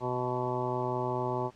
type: harmonic tone with a mistuned harmonic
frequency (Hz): 124.8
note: B2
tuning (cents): +19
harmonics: 1 / 2 / 3 / 4 / 5 / 6 / 7 / 8 / 9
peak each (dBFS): -36 / -40 / -34 / -41 / -37 / -45 / -35 / -40 / -42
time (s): 0-1.51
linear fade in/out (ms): 50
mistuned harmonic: 6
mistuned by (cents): -22
effects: pink hiss -60 dBFS RMS until 1.55 s + low-pass 6000 Hz 12 dB/octave